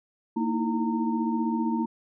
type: tone cluster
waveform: sine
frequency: 230.5 / 311.9 / 327.1 / 918 Hz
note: A#3 / D#4 / E4 / A#5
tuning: -19 / +4 / -13 / -27 cents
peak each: -26 / -32 / -31 / -32 dBFS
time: 0.36-1.86 s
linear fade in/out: 10 ms
effects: none